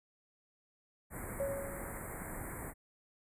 pink band-stop noise, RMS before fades -43 dBFS, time 1.1-2.74 s, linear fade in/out 50 ms, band 2200 to 7700 Hz, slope 96 dB/octave
sine tone with exponential decay, 554.4 Hz, C#5, in tune, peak -31 dBFS, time 1.4-2.32 s, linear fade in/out 0 ms, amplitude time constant 200 ms
effects resampled to 32000 Hz

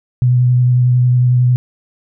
sine tone with vibrato, 124.4 Hz, B2, 13 cents sharp, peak -8 dBFS, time 0.22-1.56 s, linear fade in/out 0 ms, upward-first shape triangle, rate 11 Hz, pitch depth 19 cents each way, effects none

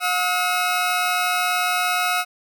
20% pulse tone pair together, 718.9 / 1281 Hz, F5 / E6, +50 / -50 cents, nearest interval minor seventh, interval 1000 cents, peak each -17 dBFS, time 0-2.25 s, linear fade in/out 50 ms, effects none

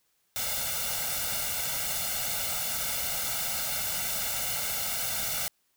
white noise with comb filter, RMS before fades -31 dBFS, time 0.36-5.48 s, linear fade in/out 0 ms, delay 1.4 ms, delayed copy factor +1, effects white hiss -72 dBFS RMS until 5.76 s

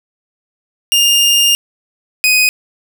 sawtooth tone pair in turn, 2816 / 2500 Hz, F7 / D#7, +14 / +8 cents, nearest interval major second, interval 206 cents, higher first, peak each -5 dBFS, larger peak neither, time 0.92-1.55 / 2.24-2.49 s, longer first, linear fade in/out 0 ms, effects none

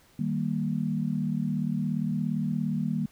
sine chord, Eb major, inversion none, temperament equal, 155.56 / 196 / 233.1 Hz, Eb3 / G3 / Bb3, 0 / 0 / 0 cents, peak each -30 dBFS, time 0.19-3.06 s, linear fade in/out 5 ms, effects pink hiss -60 dBFS RMS until 3.11 s

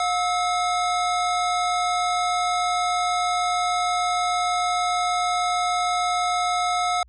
square tone pair together, 717 / 1299.9 Hz, F5 / E6, +45 / -25 cents, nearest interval minor seventh, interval 1030 cents, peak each -23 / -26 dBFS, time 0-7.03 s, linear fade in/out 2 ms, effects added 60 Hz sine -50 dBFS peak until 7.08 s + resampled to 22050 Hz

